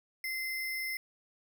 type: tone with sample-and-hold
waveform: sine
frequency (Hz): 2073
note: C7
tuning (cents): -17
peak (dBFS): -33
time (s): 0.24-0.97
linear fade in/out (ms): 2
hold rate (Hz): 7350
effects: none